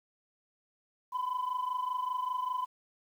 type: tone pair together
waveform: sine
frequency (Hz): 1000 / 1025.1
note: B5 / C6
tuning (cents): +21 / -36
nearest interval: unison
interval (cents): 43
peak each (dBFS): -31 / -34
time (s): 1.12-2.66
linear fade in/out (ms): 20
effects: tanh soft clip ceiling -27 dBFS + 10-bit